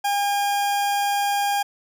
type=tone; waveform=40% pulse; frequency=809 Hz; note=G#5; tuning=46 cents flat; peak=-19 dBFS; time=0.04-1.63 s; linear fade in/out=10 ms; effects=none